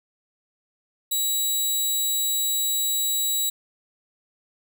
10% pulse tone, 3900 Hz, B7, 23 cents flat, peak -14 dBFS, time 1.11-3.5 s, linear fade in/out 10 ms, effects none

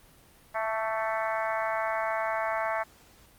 harmonic tone with a mistuned harmonic, 220.7 Hz, A3, 5 cents sharp, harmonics 3 / 4 / 5 / 6 / 7 / 8 / 9 / 10, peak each -31 / -33 / -35 / -37 / -38 / -39 / -40 / -41 dBFS, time 0.54-2.84 s, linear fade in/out 20 ms, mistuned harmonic 5, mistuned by +19 cents, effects pink hiss -57 dBFS RMS until 3.38 s + Opus 32 kbps

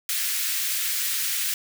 white high-pass noise, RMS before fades -26 dBFS, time 0.09-1.54 s, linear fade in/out 2 ms, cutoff 1600 Hz, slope 24 dB/octave, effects none

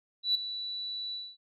sine tone with ADSR envelope, 3951 Hz, B7, in tune, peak -21 dBFS, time 0.23-1.37 s, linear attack 120 ms, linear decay 6 ms, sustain -13 dB, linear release 240 ms, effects tanh soft clip ceiling -17 dBFS

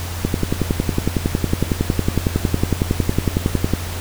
click train, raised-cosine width 3 ms, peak -3 dBFS, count 39, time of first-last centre 0.25-3.736 s, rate 10.9 Hz, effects added 87 Hz sine -25 dBFS peak until 4 s + pink hiss -30 dBFS RMS until 4 s

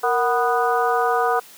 harmonic tone with a mistuned harmonic, 246.9 Hz, B3, in tune, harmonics 2 / 3 / 4 / 5 / 6, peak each -22 / -21 / -25 / -23 / -27 dBFS, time 0.03-1.4 s, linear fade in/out 10 ms, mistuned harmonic 2, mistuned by -96 cents, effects white hiss -45 dBFS RMS until 1.57 s + high-pass 150 Hz 12 dB/octave

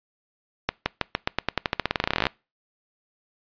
accelerating click train, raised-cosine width 0.3 ms, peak -5 dBFS, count 26, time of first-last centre 0.69-2.268 s, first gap 170 ms, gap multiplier 0.9, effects noise-tail reverb RT60 0.3 s tail -25 dB re dry + resampled to 11025 Hz

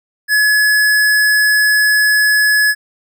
square tone, 1700 Hz, G#6, 40 cents sharp, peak -10 dBFS, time 0.28-2.75 s, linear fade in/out 50 ms, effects none

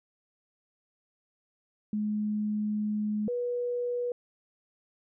sine tone pair in turn, 211 / 486.7 Hz, G#3 / B4, +28 / -25 cents, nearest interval octave + major second, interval 1447 cents, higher second, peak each -27 / -28 dBFS, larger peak first, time 1.93-3.28 / 3.28-4.12 s, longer first, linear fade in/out 2 ms, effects none

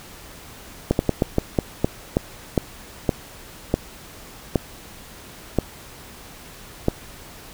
slowing click train, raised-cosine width 2 ms, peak -3 dBFS, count 14, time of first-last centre 0.91-6.884 s, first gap 81 ms, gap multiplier 1.26, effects pink hiss -42 dBFS RMS until 7.53 s

